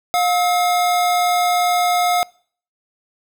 square tone pair together, 712 / 1290.1 Hz, F5 / E6, +33 / -38 cents, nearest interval minor seventh, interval 1029 cents, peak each -16 / -24 dBFS, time 0.14-2.23 s, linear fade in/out 0 ms, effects noise-tail reverb RT60 0.5 s tail -24 dB re dry

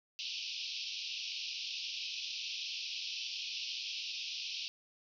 pink band-pass noise, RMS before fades -41 dBFS, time 0.19-4.68 s, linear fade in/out 0 ms, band 2500 to 5700 Hz, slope 96 dB/octave, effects none

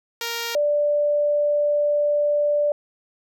5% pulse / sine tone pair in turn, 466.2 / 587.4 Hz, A#4 / D5, 0 / 0 cents, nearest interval major third, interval 400 cents, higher second, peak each -14 / -17 dBFS, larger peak first, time 0.21-0.55 / 0.55-2.72 s, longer second, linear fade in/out 2 ms, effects none

